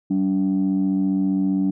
sine tone pair together, 191.1 / 286.3 Hz, G3 / D4, -44 / -44 cents, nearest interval perfect fifth, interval 700 cents, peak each -19 dBFS, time 0.1-1.71 s, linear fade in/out 10 ms, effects tanh soft clip ceiling -13 dBFS

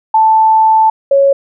sine tone pair in turn, 880 / 553.3 Hz, A5 / C#5, 0 / -3 cents, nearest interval minor sixth, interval 803 cents, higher first, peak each -5 dBFS, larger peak neither, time 0.14-0.9 / 1.11-1.33 s, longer first, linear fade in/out 5 ms, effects none

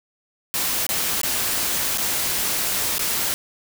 white noise with dropouts, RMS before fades -23 dBFS, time 0.54-3.34 s, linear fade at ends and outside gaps 0 ms, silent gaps 0.866-0.891 / 1.215-1.233 / 1.975-1.982 / 2.982-2.993 s, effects none

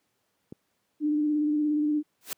click, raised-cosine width 3 ms, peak -25 dBFS, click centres 0.524 s
sine tone with vibrato, 299.5 Hz, D4, 34 cents sharp, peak -22 dBFS, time 1-2.03 s, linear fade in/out 50 ms, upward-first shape square, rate 17 Hz, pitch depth 20 cents each way
white noise with exponential growth, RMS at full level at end -29 dBFS, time 2.21-2.33 s, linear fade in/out 1 ms, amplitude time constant 26 ms
effects pink hiss -74 dBFS RMS until 2.37 s + high-pass 150 Hz 12 dB/octave

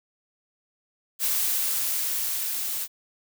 blue noise with level ramp, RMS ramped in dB -24 to -30 dBFS, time 1.19-2.88 s, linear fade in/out 50 ms, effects none

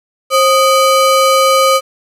square ring-modulated tone, 888 Hz, A5, 16 cents sharp, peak -5 dBFS, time 0.3-1.81 s, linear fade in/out 50 ms, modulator 355 Hz, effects resampled to 32000 Hz + 7-bit

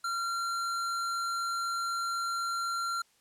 square tone, 1374 Hz, F6, 29 cents flat, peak -31 dBFS, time 0.04-3.02 s, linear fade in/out 5 ms, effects white hiss -67 dBFS RMS until 3.2 s + low-pass 10000 Hz 12 dB/octave

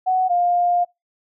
sine tone pair in turn, 744 / 704.9 Hz, F#5 / F5, +9 / +16 cents, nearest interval minor second, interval 93 cents, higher first, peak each -15 dBFS, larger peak neither, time 0.06-0.29 / 0.29-0.85 s, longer second, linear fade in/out 20 ms, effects noise-tail reverb RT60 0.2 s tail -24 dB re dry

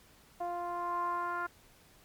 10% pulse tone with low-pass filter sweep, 349.2 Hz, F4, in tune, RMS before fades -35 dBFS, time 0.4-1.47 s, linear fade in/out 10 ms, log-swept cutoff 780 to 1300 Hz, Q 5.5, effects pink hiss -61 dBFS RMS until 2.04 s + MP3 96 kbps

